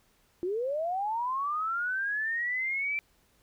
sine linear sweep, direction up, 340 to 2349 Hz, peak -28 dBFS, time 0.43-2.99 s, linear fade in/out 0 ms, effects pink hiss -67 dBFS RMS until 3.42 s

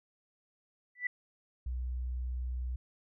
sine tone with exponential growth, 1975.5 Hz, B6, in tune, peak -26 dBFS, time 0.95-1.07 s, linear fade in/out 5 ms, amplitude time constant 26 ms
sine tone, 62.2 Hz, B1, 13 cents sharp, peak -33 dBFS, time 1.66-2.76 s, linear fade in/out 5 ms
effects none

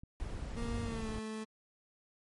click, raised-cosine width 5 ms, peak -37 dBFS, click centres 0.035 s
brown noise, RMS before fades -40 dBFS, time 0.2-1.19 s, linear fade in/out 0 ms
30% pulse tone with pitch glide, 234 to 218.3 Hz, A#3 to A3, +7 to -13 cents, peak -36 dBFS, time 0.56-1.45 s, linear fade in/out 20 ms, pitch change -120 cents, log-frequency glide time 0.82-1.1 s
sine tone, 97.1 Hz, G2, 16 cents flat, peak -40 dBFS, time 0.67-0.88 s, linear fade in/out 5 ms
effects MP3 48 kbps

